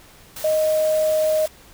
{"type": "tone in noise", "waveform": "sine", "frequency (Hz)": 622.3, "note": "D#5", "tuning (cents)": 0, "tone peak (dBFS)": -16, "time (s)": [0.44, 1.46], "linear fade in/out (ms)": 5, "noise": "white", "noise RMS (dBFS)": -34, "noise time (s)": [0.36, 1.48], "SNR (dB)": 15, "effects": ["pink hiss -48 dBFS RMS until 1.73 s"]}